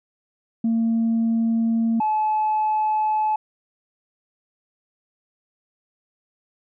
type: tone pair in turn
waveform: sine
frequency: 227.8 / 860.1 Hz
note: A#3 / A5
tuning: -40 / -40 cents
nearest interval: octave + major seventh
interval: 2300 cents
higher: second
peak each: -16 / -17 dBFS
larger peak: first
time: 0.64-2 / 2-3.36 s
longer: neither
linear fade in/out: 5 ms
effects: tanh soft clip ceiling -15 dBFS